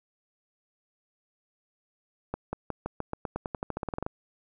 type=accelerating click train; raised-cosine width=1 ms; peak=-17 dBFS; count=19; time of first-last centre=2.34-4.065 s; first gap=190 ms; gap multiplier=0.91; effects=none